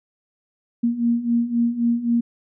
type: beating tone pair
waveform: sine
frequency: 233.1 / 236.9 Hz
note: A#3 / A#3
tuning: 0 / +28 cents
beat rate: 3.8 Hz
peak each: -23 / -19 dBFS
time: 0.83-2.21 s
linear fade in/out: 10 ms
effects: none